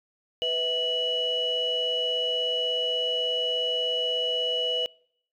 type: tone cluster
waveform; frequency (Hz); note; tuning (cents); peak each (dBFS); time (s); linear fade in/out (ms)
sine; 494.5 / 646 / 2939; B4 / E5 / F#7; +2 / -35 / -12; -29 / -33 / -25; 0.42-4.86; 0
effects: noise-tail reverb RT60 0.7 s tail -26 dB re dry + tanh soft clip ceiling -17 dBFS